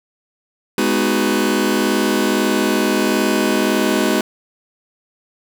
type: chord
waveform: sawtooth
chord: G# minor seventh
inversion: none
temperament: just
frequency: 207.7 / 249.2 / 311.5 / 373.8 Hz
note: G#3 / B3 / D#4 / F#4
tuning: 0 / +16 / +2 / +18 cents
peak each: -16 dBFS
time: 0.78-4.21 s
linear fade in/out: 2 ms
effects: none